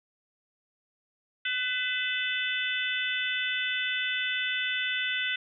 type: harmonic tone with a mistuned harmonic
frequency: 502 Hz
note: B4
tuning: 28 cents sharp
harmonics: 3 / 4 / 5 / 6 / 7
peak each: -32 / -33 / -34 / -35 / -35 dBFS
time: 1.45-5.36 s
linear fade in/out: 5 ms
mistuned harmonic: 5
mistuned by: +66 cents
effects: none